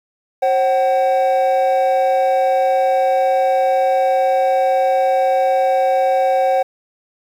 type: tone pair together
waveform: triangle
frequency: 534.6 / 756 Hz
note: C5 / F#5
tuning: +37 / +37 cents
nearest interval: tritone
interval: 600 cents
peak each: -13 dBFS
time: 0.42-6.63 s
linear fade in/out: 10 ms
effects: tanh soft clip ceiling -3 dBFS + 8-bit